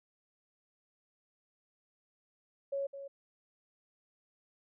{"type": "tone with echo", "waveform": "sine", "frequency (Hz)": 554.4, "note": "C#5", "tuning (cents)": 0, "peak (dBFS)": -32, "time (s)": [2.72, 2.87], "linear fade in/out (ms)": 10, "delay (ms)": 210, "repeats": 1, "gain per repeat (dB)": -10, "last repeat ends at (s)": 3.08, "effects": []}